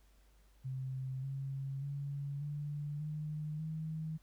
sine tone with pitch steps, 131.2 / 136.14 / 141.27 / 146.59 / 152.11 / 157.84 Hz, C3 / C#3 / C#3 / D3 / D#3 / D#3, +5 / -31 / +33 / -3 / -39 / +25 cents, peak -37 dBFS, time 0.64-4.18 s, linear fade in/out 20 ms, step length 590 ms, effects added 50 Hz sine -63 dBFS peak until 4.22 s + pink hiss -72 dBFS RMS until 4.22 s

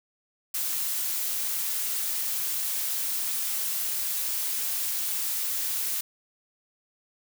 blue noise, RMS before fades -29 dBFS, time 0.54-6.01 s, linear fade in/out 5 ms, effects none

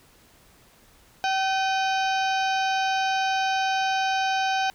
harmonic tone with a mistuned harmonic, 767 Hz, G5, 38 cents flat, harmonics 1 / 2 / 3 / 4 / 5 / 6 / 7 / 8, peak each -23 / -29 / -33 / -35 / -37 / -39 / -40 / -41 dBFS, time 1.24-4.7 s, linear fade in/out 0 ms, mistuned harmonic 3, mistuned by +120 cents, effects pink hiss -56 dBFS RMS until 4.74 s

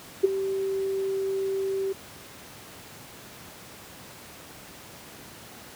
sine tone with ADSR envelope, 387.4 Hz, G4, 20 cents flat, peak -12 dBFS, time 0.23-1.93 s, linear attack 15 ms, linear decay 16 ms, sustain -13 dB, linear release 11 ms, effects pink hiss -45 dBFS RMS until 5.75 s + high-pass 100 Hz 12 dB/octave

